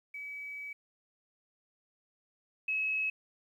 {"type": "tone pair in turn", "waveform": "sine", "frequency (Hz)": [2283, 2572], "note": ["D7", "E7"], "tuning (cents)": [-50, -43], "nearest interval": "major second", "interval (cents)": 207, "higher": "second", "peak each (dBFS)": [-39, -29], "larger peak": "second", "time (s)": [[0.14, 0.73], [2.68, 3.1]], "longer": "first", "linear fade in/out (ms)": 5, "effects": ["11-bit"]}